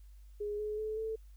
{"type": "tone with pitch steps", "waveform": "sine", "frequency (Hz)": [415.3, 424, 432.9, 442], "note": ["G#4", "G#4", "A4", "A4"], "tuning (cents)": [0, 36, -28, 8], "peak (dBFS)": -34, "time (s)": [0.4, 1.16], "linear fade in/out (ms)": 10, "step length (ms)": 190, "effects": ["added 50 Hz sine -51 dBFS peak until 1.36 s", "white hiss -73 dBFS RMS until 1.36 s"]}